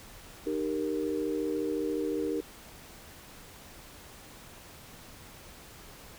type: chord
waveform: sine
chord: Eb major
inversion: none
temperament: equal with one note detuned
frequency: 306.5 / 392 / 466.2 Hz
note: Eb4 / G4 / Bb4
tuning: -26 / 0 / 0 cents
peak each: -32 / -34 / -33 dBFS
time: 0.46-2.41 s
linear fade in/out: 10 ms
effects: pink hiss -50 dBFS RMS until 6.18 s